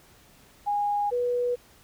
sine tone pair in turn, 821 / 488.2 Hz, G#5 / B4, -20 / -20 cents, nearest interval major sixth, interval 900 cents, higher first, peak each -23 dBFS, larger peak neither, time 0.66-1.11 / 1.11-1.56 s, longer neither, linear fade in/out 20 ms, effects pink hiss -56 dBFS RMS until 1.83 s

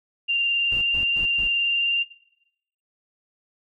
sine tone with vibrato, 2784 Hz, F7, 6 cents flat, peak -19 dBFS, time 0.28-2.04 s, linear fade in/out 20 ms, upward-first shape square, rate 19 Hz, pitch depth 9 cents each way
brown noise bursts, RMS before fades -36 dBFS, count 4, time 0.72-1.474 s, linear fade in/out 0 ms, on 91 ms, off 130 ms
effects noise-tail reverb RT60 0.8 s tail -20 dB re dry

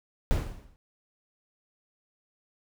brown noise with exponential decay, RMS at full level -22 dBFS, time 0.31-0.76 s, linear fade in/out 0 ms, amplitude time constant 97 ms, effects none

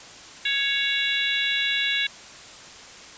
harmonic tone with a mistuned harmonic, 554.4 Hz, C#5, in tune, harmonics 3 / 4 / 5 / 6 / 7, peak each -28 / -28 / -28 / -28 / -28 dBFS, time 0.45-2.07 s, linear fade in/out 5 ms, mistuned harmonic 6, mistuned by +53 cents, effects white hiss -43 dBFS RMS until 3.17 s + resampled to 16000 Hz

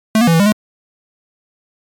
square tone with pitch steps, 218.9 / 239.1 / 166.5 / 163.7 / 202 / 211.9 Hz, A3 / A#3 / E3 / E3 / G#3 / G#3, -9 / +44 / +18 / -12 / -48 / +35 cents, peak -9 dBFS, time 0.15-0.522 s, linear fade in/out 2 ms, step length 62 ms, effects MP3 96 kbps

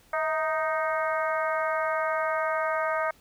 harmonic tone with a mistuned harmonic, 311.1 Hz, D#4, in tune, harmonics 2 / 3 / 4 / 5 / 6 / 7, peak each -28 / -33 / -30 / -33 / -38 / -38 dBFS, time 0.13-3.11 s, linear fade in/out 5 ms, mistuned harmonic 2, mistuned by +48 cents, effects pink hiss -59 dBFS RMS until 3.2 s

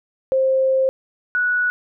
sine tone pair in turn, 528 / 1470.7 Hz, C5 / F#6, +16 / -11 cents, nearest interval octave + tritone, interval 1773 cents, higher second, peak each -14 / -16 dBFS, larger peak first, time 0.32-0.89 / 1.35-1.7 s, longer first, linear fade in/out 0 ms, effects none

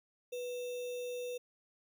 sine tone with sample-and-hold, 491.7 Hz, B4, 8 cents flat, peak -37 dBFS, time 0.32-1.38 s, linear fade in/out 10 ms, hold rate 3150 Hz, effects none

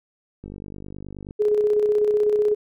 click train, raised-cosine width 3 ms, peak -24 dBFS, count 44, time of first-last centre 0.44-1.309 s, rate 49.5 Hz
sine tone with tremolo, 420 Hz, G#4, 19 cents sharp, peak -15 dBFS, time 1.39-2.55 s, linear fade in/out 20 ms, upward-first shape square, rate 16 Hz, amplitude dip 35%
effects none

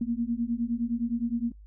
sine beating tone pair, 230 / 239.7 Hz, A#3 / A#3, -23 / +48 cents, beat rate 9.7 Hz, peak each -29 dBFS, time 0.01-1.52 s, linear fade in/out 5 ms, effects noise-tail reverb RT60 0.1 s tail -23 dB re dry + added 51 Hz sine -46 dBFS peak until 1.66 s

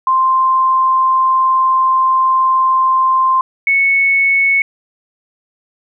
sine tone pair in turn, 1046.5 / 2209 Hz, C6 / C#7, 0 / -7 cents, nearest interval octave + minor second, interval 1293 cents, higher second, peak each -9 dBFS, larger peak neither, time 0.07-3.41 / 3.67-4.62 s, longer first, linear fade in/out 2 ms, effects none

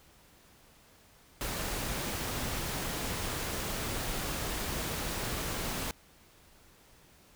pink noise, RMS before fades -35 dBFS, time 1.41-5.91 s, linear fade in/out 0 ms, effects pink hiss -60 dBFS RMS until 7.35 s

